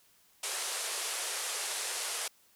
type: band-pass noise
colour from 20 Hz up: white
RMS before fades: -36 dBFS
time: 0.43-2.28 s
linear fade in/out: 5 ms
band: 390 to 11000 Hz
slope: 48 dB/octave
effects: white hiss -65 dBFS RMS until 2.55 s